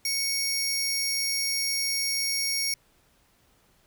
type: tone pair together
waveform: sawtooth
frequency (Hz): 2217 / 5582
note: C#7 / F8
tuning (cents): 0 / -2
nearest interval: octave + major third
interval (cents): 1598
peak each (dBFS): -28 / -24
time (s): 0.05-2.74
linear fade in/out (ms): 2
effects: pink hiss -64 dBFS RMS until 3.86 s